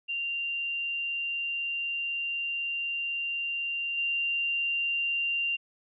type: tone with level steps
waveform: sine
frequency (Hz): 2778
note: F7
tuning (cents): -10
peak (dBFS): -29 / -26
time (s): 0.08-5.57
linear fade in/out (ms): 20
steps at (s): 3.97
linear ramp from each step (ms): 10
effects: none